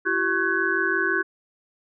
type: tone cluster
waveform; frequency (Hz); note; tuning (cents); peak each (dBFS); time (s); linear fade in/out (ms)
sine; 338 / 383.8 / 1100 / 1509 / 1673; E4 / G4 / C#6 / F#6 / G#6; +43 / -37 / -14 / +34 / +12; -29 / -28 / -31 / -23 / -27; 0.05-1.23; 20
effects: none